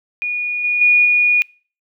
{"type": "tone with level steps", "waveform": "sine", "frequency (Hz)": 2449, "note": "D#7", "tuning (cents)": -28, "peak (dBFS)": [-18, -14, -8, -10], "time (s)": [0.22, 1.42], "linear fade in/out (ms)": 0, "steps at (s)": [0.64, 0.81, 1.05], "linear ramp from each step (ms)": 5, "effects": ["noise-tail reverb RT60 0.4 s tail -26 dB re dry"]}